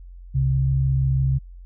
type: tone pair together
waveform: sine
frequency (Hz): 67.09 / 133.3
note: C2 / C3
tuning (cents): +44 / +33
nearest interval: octave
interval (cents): 1189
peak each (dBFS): -23 / -18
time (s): 0.34-1.39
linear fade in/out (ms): 20
effects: added 44 Hz sine -38 dBFS peak until 1.65 s